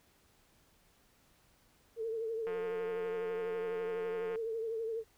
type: tone with vibrato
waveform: sine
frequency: 450.2 Hz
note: A4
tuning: 40 cents sharp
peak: -34 dBFS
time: 1.96-5.04 s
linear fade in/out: 50 ms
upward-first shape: triangle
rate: 12 Hz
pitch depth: 61 cents each way
type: click train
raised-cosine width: 0.5 ms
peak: -32 dBFS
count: 337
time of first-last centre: 2.47-4.358 s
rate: 178 Hz
effects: pink hiss -68 dBFS RMS until 5.17 s